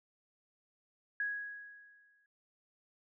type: tone with exponential decay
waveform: sine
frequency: 1661.2 Hz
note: G#6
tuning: in tune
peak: -31 dBFS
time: 1.2-2.26 s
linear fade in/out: 2 ms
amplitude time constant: 230 ms
effects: none